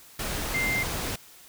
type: tone in noise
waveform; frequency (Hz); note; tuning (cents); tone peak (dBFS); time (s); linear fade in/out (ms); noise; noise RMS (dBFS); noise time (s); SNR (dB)
sine; 2093; C7; 0; -25; 0.54-0.83; 5; pink; -31; 0.19-1.16; +3
effects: white hiss -51 dBFS RMS until 1.48 s